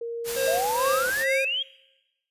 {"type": "tone with pitch glide", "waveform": "sine", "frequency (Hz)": [466.2, 508.4], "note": ["A#4", "C5"], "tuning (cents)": [0, -50], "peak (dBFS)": -29, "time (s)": [0.01, 1.1], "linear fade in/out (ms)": 5, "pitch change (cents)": 150, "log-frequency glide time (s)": [0.26, 0.93]}
{"type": "noise", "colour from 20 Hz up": "white", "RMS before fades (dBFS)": -32, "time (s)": [0.24, 1.26], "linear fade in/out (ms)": 50}
{"type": "tone with tremolo", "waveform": "square", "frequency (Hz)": 536, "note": "C5", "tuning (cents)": 42, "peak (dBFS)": -23, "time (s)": [0.36, 1.45], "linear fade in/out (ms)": 5, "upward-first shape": "sine", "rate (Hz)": 2.3, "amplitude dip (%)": 100}
{"type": "exponential sweep", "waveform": "sine", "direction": "up", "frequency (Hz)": [622.3, 3322], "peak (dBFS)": -24, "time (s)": [0.47, 1.63], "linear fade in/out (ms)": 10}
{"effects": ["noise-tail reverb RT60 1.0 s tail -21 dB re dry", "resampled to 32000 Hz"]}